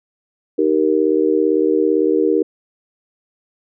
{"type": "chord", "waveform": "sine", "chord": "Eb major", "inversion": "none", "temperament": "just", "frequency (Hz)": [311.1, 388.9, 466.7], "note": ["Eb4", "G4", "Bb4"], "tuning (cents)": [0, -14, 2], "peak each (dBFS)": -17, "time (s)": [0.58, 2.43], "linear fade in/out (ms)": 10, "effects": []}